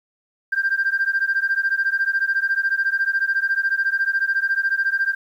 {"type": "beating tone pair", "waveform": "sine", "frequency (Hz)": [1578, 1592], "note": ["G6", "G6"], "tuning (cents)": [11, 26], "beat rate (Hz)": 14, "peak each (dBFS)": -20, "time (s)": [0.52, 5.15], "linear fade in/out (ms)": 10, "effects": ["tanh soft clip ceiling -12 dBFS", "9-bit"]}